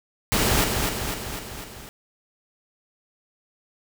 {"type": "noise with echo", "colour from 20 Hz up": "pink", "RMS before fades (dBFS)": -21, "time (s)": [0.32, 0.64], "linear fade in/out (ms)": 0, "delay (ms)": 250, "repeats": 5, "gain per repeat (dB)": -4, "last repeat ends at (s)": 1.89, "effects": []}